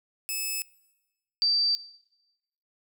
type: tone pair in turn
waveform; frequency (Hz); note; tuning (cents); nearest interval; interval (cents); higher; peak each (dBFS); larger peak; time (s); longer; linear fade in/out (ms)
5% pulse / sine; 2600 / 4657; E7 / D8; -24 / -15; minor seventh; 1009; second; -20; neither; 0.29-0.62 / 1.42-1.75; neither; 0
effects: noise-tail reverb RT60 1.0 s tail -22 dB re dry